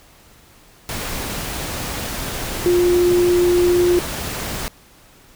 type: tone in noise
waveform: sine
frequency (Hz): 353.5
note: F4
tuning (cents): +21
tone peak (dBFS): -12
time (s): 2.66-3.99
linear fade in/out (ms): 0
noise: pink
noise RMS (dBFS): -26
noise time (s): 0.89-4.68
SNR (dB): +11
effects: pink hiss -49 dBFS RMS until 5.35 s

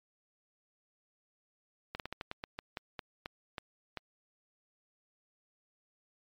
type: slowing click train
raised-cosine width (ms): 0.3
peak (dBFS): -22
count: 13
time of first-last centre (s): 1.95-3.973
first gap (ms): 48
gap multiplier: 1.21
effects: MP3 64 kbps

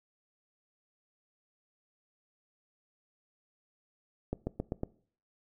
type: accelerating click train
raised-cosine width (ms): 2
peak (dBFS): -19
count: 5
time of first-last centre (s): 4.33-4.834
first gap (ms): 140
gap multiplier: 0.93
effects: noise-tail reverb RT60 0.5 s tail -21 dB re dry

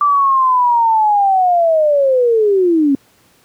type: linear sweep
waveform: sine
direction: down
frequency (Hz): 1174.7 to 266.9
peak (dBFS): -9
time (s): 0.01-2.95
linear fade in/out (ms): 2
effects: pink hiss -52 dBFS RMS until 3.44 s + high-pass 100 Hz 12 dB/octave

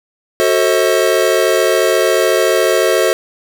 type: chord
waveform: square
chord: F# diminished seventh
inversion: none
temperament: just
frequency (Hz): 370 / 444 / 532.8 / 639.4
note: F#4 / A4 / C5 / Eb5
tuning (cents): 0 / +16 / +31 / +47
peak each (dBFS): -17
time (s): 0.4-3.13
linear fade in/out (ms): 0
effects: none

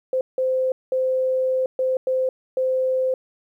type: tone bursts at uneven times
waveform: sine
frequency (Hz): 518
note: C5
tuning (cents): -17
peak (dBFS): -18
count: 6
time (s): 0.13-0.21 / 0.38-0.72 / 0.92-1.66 / 1.79-1.97 / 2.07-2.29 / 2.57-3.14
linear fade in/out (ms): 2
effects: 10-bit

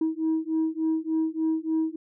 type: beating tone pair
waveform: sine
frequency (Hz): 317.9 / 321.3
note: D#4 / E4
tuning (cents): +37 / -44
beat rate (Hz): 3.4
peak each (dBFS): -25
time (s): 0.01-1.96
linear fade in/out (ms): 5
effects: tanh soft clip ceiling -19 dBFS

